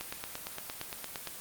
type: click train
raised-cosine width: 0.2 ms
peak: -19 dBFS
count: 12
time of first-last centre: 0.01-1.273 s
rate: 8.71 Hz
effects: white hiss -44 dBFS RMS until 1.4 s + Opus 24 kbps